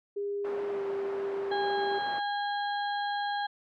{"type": "tone with pitch glide", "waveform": "sine", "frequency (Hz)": [404.6, 395.1], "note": ["G#4", "G4"], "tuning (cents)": [-45, 14], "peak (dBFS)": -30, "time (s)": [0.16, 1.99], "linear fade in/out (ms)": 10, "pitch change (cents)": -41, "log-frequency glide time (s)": [0.68, 0.82]}
{"type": "band-pass noise", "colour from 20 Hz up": "pink", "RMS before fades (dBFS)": -43, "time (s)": [0.44, 2.2], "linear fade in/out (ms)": 10, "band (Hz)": [380, 1200], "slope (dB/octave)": 12}
{"type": "harmonic tone", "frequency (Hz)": 817, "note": "G#5", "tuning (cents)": -29, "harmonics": [1, 2, 4, 5], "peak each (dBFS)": [-30, -36, -42, -44], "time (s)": [1.51, 3.47], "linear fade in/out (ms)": 10}
{"effects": []}